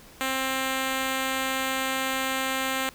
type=tone; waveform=5% pulse; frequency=264.3 Hz; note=C4; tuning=18 cents sharp; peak=-14 dBFS; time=0.21-2.89 s; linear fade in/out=0 ms; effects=pink hiss -50 dBFS RMS until 2.94 s